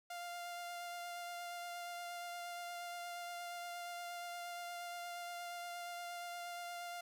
sawtooth tone with vibrato, 698.5 Hz, F5, in tune, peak -40 dBFS, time 0.1-7.01 s, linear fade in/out 5 ms, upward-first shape sine, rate 8.5 Hz, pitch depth 11 cents each way, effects none

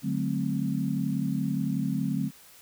sine chord, D dominant seventh, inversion none, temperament equal with one note detuned, 146.83 / 185 / 216.5 / 261.6 Hz, D3 / F#3 / A3 / C4, 0 / 0 / -28 / 0 cents, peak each -31 dBFS, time 0.02-2.31 s, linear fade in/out 50 ms, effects white hiss -53 dBFS RMS until 2.61 s

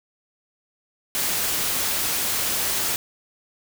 white noise, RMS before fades -24 dBFS, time 1.15-2.96 s, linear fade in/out 0 ms, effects none

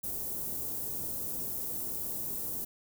white band-stop noise, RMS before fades -36 dBFS, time 0.03-2.65 s, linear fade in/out 10 ms, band 440 to 13000 Hz, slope 12 dB/octave, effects none

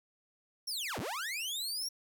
sawtooth linear two-way sweep, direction down then up, 5680 to 66.2 to 5680 Hz, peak -32 dBFS, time 0.67-1.89 s, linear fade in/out 10 ms, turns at 0.99 s, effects none

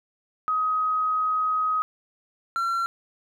sine / triangle tone pair in turn, 1261 / 1361.5 Hz, D#6 / F6, +23 / -44 cents, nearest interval minor second, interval 133 cents, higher second, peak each -21 dBFS, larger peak neither, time 0.48-1.82 / 2.56-2.86 s, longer first, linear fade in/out 0 ms, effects none

